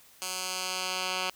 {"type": "tone with band-pass filter sweep", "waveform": "10% pulse", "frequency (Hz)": 185, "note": "F#3", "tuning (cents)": 0, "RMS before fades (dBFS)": -33, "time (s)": [0.22, 1.3], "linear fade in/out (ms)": 0, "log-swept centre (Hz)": [7500, 3100], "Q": 0.83, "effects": ["white hiss -57 dBFS RMS until 1.35 s"]}